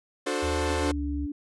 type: chord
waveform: sawtooth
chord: D dominant seventh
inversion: none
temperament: equal with one note detuned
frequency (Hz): 293.7 / 363.4 / 440 / 523.3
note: D4 / F#4 / A4 / C5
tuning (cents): 0 / -31 / 0 / 0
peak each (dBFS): -28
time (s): 0.26-0.92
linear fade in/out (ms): 10
type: tone with pitch glide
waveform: sine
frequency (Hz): 78.4 to 70.25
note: D#2 to C#2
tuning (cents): +14 to +24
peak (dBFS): -29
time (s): 0.42-1.27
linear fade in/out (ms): 20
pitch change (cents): -190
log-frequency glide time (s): 0.86-0.99
type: tone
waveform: sine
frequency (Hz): 290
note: D4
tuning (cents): -22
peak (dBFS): -30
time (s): 0.7-1.32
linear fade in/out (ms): 5
effects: resampled to 24000 Hz

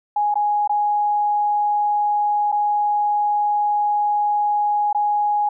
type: tone with dropouts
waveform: sine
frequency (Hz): 830.6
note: G#5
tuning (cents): 0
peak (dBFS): -16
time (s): 0.16-5.49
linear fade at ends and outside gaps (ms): 5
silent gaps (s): 0.342-0.355 / 0.676-0.694 / 2.518-2.524 / 4.929-4.947
effects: none

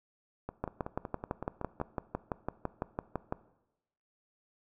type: two click trains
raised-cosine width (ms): 1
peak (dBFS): -23 / -18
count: 8 / 17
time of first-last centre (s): 0.49-1.801 / 0.64-3.325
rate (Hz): 5.34 / 5.96
effects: noise-tail reverb RT60 0.9 s tail -18 dB re dry

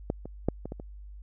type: clicks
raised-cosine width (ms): 2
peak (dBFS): -14 / -25 / -11 / -22 / -23 / -27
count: 6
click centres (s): 0.101 / 0.256 / 0.486 / 0.656 / 0.721 / 0.799
effects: added 50 Hz sine -42 dBFS peak until 1.22 s

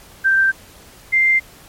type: tone pair in turn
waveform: sine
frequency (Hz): 1568 / 2093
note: G6 / C7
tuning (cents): 0 / 0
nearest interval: perfect fourth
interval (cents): 500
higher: second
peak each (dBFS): -11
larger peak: neither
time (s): 0.24-0.52 / 1.12-1.4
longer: neither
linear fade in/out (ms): 20
effects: pink hiss -44 dBFS RMS until 1.68 s + MP3 64 kbps

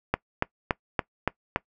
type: click train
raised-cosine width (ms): 0.5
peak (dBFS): -7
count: 6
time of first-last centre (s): 0.14-1.56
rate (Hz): 3.52
effects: noise-tail reverb RT60 0.1 s tail -22 dB re dry

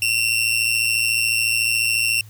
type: tone with amplitude modulation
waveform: sawtooth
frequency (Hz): 2721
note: F7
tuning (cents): -46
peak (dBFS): -11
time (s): 0.02-2.21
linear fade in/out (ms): 2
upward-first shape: sine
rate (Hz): 114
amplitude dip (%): 70
effects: added 107 Hz sine -40 dBFS peak until 2.29 s + white hiss -52 dBFS RMS until 2.29 s

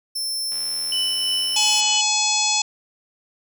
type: tone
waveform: sawtooth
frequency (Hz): 5340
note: E8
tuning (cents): +22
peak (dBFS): -21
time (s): 0.15-1.81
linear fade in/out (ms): 10
type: click train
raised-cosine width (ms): 0.3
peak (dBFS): -26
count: 120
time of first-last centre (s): 0.52-1.973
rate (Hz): 81.9
type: tone with tremolo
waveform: sine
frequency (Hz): 2983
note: F#7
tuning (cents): +13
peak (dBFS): -20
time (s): 0.92-2.01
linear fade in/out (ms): 2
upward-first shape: triangle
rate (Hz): 3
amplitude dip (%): 40
type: harmonic tone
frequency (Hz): 850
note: G#5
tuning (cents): +40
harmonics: 1 / 3 / 4 / 5 / 6 / 7 / 8 / 9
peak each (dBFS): -26 / -26 / -26 / -26 / -26 / -26 / -26 / -26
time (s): 1.56-2.62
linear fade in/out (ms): 5
effects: none

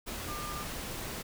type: tone in noise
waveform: sine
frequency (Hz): 1199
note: D6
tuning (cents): +36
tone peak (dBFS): -40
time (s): 0.27-0.64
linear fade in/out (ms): 20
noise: pink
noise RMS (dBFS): -39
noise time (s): 0.06-1.23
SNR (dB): -4
effects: none

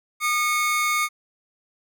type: tone pair together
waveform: 45% pulse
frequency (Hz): 1218 / 2192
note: D#6 / C#7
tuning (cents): -37 / -20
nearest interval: minor seventh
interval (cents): 1017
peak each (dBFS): -23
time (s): 0.2-1.09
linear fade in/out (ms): 50
effects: none

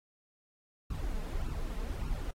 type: noise with flanger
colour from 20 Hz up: brown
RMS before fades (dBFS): -35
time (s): 0.9-2.31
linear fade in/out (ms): 5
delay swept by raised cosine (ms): 0.72 to 4.72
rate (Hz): 1.7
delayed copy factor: +0.75
effects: AAC 48 kbps

